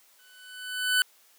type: tone with exponential growth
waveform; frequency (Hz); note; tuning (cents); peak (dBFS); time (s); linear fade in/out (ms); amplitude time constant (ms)
25% pulse; 1500; F#6; +23; -15; 0.19-1.02; 1; 180
effects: white hiss -60 dBFS RMS until 1.38 s + high-pass 400 Hz 12 dB/octave